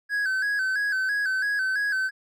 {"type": "tone with vibrato", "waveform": "triangle", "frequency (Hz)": 1594, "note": "G6", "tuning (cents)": 28, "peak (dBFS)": -21, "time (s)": [0.09, 2.11], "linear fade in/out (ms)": 50, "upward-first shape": "square", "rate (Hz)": 3, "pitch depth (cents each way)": 71, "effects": []}